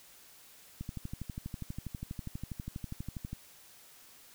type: click train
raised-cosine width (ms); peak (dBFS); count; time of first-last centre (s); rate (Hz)
5; -26; 32; 0.81-3.33; 12.3
effects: white hiss -57 dBFS RMS until 4.34 s